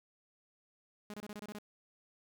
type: tone bursts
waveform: sawtooth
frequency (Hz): 208.5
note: G#3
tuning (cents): +7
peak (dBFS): -39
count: 8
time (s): 1.1-1.585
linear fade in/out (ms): 0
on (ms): 37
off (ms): 27
effects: none